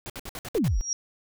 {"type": "noise bursts", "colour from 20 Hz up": "pink", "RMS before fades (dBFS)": -37, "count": 7, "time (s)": [0.06, 0.68], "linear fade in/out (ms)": 0, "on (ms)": 38, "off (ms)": 59}
{"type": "exponential sweep", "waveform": "sine", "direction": "down", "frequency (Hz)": [506, 31.53], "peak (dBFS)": -21, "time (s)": [0.55, 0.81], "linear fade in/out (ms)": 0}
{"type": "tone with exponential growth", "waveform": "sine", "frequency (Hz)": 5660, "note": "F8", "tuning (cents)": 22, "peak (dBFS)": -22, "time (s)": [0.68, 0.93], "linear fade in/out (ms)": 1, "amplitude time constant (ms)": 54}
{"effects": []}